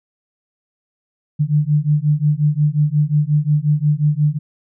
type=beating tone pair; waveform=sine; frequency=146.5 / 152.1 Hz; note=D3 / D#3; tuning=-4 / -39 cents; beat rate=5.6 Hz; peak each=-16 dBFS; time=1.39-4.39 s; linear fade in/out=20 ms; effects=none